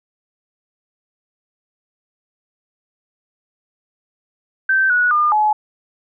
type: tone with pitch steps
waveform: sine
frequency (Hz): 1553 / 1464 / 1208 / 851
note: G6 / F#6 / D6 / G#5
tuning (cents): -17 / -19 / +48 / +42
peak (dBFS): -12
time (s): 4.69-5.53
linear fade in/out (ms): 5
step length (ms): 210
effects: none